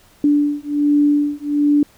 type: beating tone pair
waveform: sine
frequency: 291.2 / 292.5 Hz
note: D4 / D4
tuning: -15 / -7 cents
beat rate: 1.3 Hz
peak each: -16 dBFS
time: 0.24-1.83 s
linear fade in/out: 2 ms
effects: pink hiss -51 dBFS RMS until 1.97 s